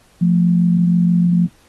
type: tone pair together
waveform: sine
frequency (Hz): 174.61 / 220.9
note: F3 / A3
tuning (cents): 0 / +7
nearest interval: major third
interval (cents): 407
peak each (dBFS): -11 / -20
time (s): 0.21-1.47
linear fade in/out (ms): 10
effects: pink hiss -53 dBFS RMS until 1.68 s + AAC 32 kbps

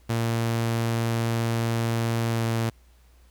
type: tone with pitch glide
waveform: sawtooth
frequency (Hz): 115.4 to 114.4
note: A#2 to A#2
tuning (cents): -17 to -32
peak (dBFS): -19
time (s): 0.09-2.7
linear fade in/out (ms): 10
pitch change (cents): -15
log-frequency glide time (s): 2.29-2.44
effects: added 60 Hz sine -53 dBFS peak until 3.3 s + pink hiss -63 dBFS RMS until 3.3 s

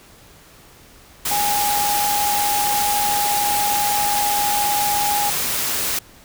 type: tone in noise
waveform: sine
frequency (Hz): 824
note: G#5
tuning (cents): -14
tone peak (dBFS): -19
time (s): 1.31-5.3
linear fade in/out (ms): 5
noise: white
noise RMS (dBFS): -22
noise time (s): 1.25-5.99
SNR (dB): 0
effects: pink hiss -47 dBFS RMS until 6.24 s

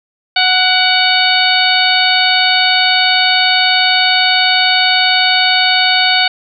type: harmonic tone with a mistuned harmonic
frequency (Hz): 740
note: F#5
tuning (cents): 0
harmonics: 1 / 2 / 3 / 4 / 5 / 6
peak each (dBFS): -16 / -16 / -16 / -16 / -16 / -16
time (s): 0.36-6.28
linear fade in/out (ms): 5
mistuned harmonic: 3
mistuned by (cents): +38
effects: none

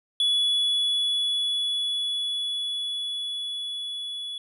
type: tone with level ramp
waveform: triangle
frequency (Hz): 3405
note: G#7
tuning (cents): +42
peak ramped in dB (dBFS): -18 to -30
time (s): 0.2-4.38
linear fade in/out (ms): 2
effects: resampled to 32000 Hz

